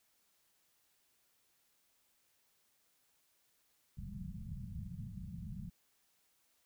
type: low-pass noise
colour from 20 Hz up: white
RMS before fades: -45 dBFS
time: 3.97-5.7 s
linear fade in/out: 10 ms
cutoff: 210 Hz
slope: 96 dB/octave
effects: white hiss -75 dBFS RMS until 6.65 s